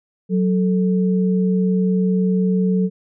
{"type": "tone pair together", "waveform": "sine", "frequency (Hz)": [185.2, 440.5], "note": ["F#3", "A4"], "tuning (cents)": [2, 2], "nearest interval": "octave + minor third", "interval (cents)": 1500, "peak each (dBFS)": [-15, -23], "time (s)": [0.29, 2.9], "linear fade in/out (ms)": 50, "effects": []}